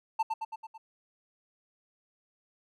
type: tone with echo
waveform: triangle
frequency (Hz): 889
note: A5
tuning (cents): +18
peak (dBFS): -22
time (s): 0.19-0.23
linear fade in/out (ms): 10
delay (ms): 110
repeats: 5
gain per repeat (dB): -4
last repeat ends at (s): 0.78
effects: none